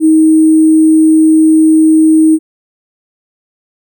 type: tone with sample-and-hold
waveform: sine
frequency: 315.4 Hz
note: D#4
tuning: 24 cents sharp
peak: -3 dBFS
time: 0-2.39 s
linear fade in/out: 50 ms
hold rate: 8820 Hz
effects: none